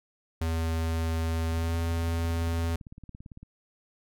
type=tone with pitch glide; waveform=square; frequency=81.7 to 83.32 Hz; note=E2 to E2; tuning=-15 to +19 cents; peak=-27 dBFS; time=0.41-2.76 s; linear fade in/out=5 ms; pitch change=+34 cents; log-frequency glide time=1.47-1.77 s
type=click train; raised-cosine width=5 ms; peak=-32 dBFS; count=35; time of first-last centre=1.52-3.43 s; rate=17.8 Hz
effects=none